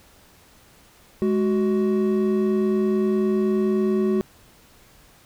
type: tone pair together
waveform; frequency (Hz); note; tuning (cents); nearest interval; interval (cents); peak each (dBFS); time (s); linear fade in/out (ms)
triangle; 210 / 373.2; G#3 / F#4; +19 / +15; minor seventh; 996; -19; 1.22-4.21; 0
effects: pink hiss -53 dBFS RMS until 5.25 s